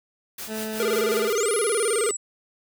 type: noise with tremolo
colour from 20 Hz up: white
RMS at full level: -34 dBFS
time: 0.38-1.33 s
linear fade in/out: 5 ms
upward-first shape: sine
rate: 5.5 Hz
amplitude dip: 70%
type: tone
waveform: 20% pulse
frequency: 218.1 Hz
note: A3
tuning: 15 cents flat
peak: -24 dBFS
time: 0.47-1.31 s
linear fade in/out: 50 ms
type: tone with vibrato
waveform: square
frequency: 437.6 Hz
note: A4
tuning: 9 cents flat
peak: -22 dBFS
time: 0.8-2.11 s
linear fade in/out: 2 ms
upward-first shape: square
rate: 19 Hz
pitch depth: 120 cents each way
type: exponential two-way sweep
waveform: sine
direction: up then down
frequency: 5920 to 10820 to 7720 Hz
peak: -27 dBFS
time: 1.36-2.17 s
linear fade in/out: 10 ms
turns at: 1.55 s
effects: none